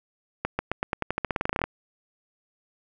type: accelerating click train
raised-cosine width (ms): 0.5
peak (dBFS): -10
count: 19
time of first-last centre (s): 0.45-1.64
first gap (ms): 140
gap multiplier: 0.9
effects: none